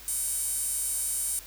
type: tone with high-pass filter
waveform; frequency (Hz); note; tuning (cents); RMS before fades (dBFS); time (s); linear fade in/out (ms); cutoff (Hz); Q
sawtooth; 761; F#5; +48; -30; 0.08-1.39; 0; 9300; 4
effects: added 50 Hz sine -51 dBFS peak until 1.46 s + white hiss -47 dBFS RMS until 1.46 s